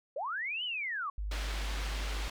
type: linear two-way sweep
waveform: sine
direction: up then down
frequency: 493.9 to 3069 to 1070 Hz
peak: -33 dBFS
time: 0.16-1.1 s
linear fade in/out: 5 ms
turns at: 0.64 s
type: tone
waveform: sine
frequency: 51 Hz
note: G#1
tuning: 31 cents flat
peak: -33 dBFS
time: 1.18-2.28 s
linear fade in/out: 0 ms
type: low-pass noise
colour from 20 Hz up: white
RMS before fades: -42 dBFS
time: 1.31-2.3 s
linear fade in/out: 5 ms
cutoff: 3600 Hz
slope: 12 dB/octave
effects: none